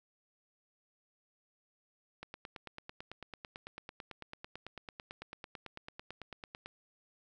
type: click train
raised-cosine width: 0.3 ms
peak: -28 dBFS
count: 41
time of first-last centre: 2.23-6.66 s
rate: 9.03 Hz
effects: none